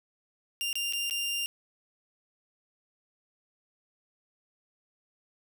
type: tone with dropouts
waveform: sawtooth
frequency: 2794 Hz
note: F7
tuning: in tune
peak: -26 dBFS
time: 0.61-1.46 s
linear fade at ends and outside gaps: 0 ms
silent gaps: 0.729-0.755 / 0.925-0.934 / 1.098-1.109 s
effects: none